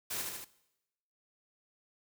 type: noise with echo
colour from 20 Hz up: white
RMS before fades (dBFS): -37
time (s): 0.1-0.22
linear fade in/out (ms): 10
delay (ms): 76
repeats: 3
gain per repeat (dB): -3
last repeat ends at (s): 0.448
effects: noise-tail reverb RT60 0.9 s tail -19 dB re dry